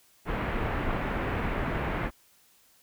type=low-pass noise; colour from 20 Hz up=pink; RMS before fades=-30 dBFS; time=0.25-2.11 s; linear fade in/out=50 ms; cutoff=2300 Hz; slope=24 dB/octave; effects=white hiss -62 dBFS RMS until 2.82 s